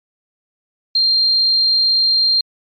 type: tone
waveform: sine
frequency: 4186 Hz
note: C8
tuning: in tune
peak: -11 dBFS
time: 0.95-2.41 s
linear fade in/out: 5 ms
effects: MP3 48 kbps